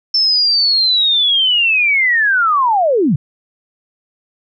sine linear sweep, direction down, 5340 to 119.2 Hz, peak -10 dBFS, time 0.14-3.16 s, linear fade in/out 5 ms, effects none

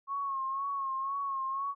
sine tone with vibrato, 1091 Hz, C#6, 28 cents flat, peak -31 dBFS, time 0.07-1.75 s, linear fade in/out 50 ms, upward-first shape sine, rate 2 Hz, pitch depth 47 cents each way, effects none

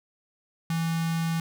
square tone with notch filter, 164.81 Hz, E3, in tune, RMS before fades -27 dBFS, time 0.7-1.4 s, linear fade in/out 2 ms, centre 480 Hz, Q 1.3, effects none

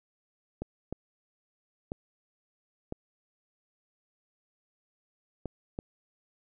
clicks, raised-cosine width 2 ms, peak -21 dBFS, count 6, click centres 0.62 / 0.926 / 1.919 / 2.924 / 5.457 / 5.789 s, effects none

